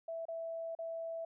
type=tone with dropouts; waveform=sine; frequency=659.3 Hz; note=E5; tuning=in tune; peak=-38 dBFS; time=0.08-1.25 s; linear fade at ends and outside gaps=5 ms; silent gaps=0.254-0.283 / 0.751-0.788 s; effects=none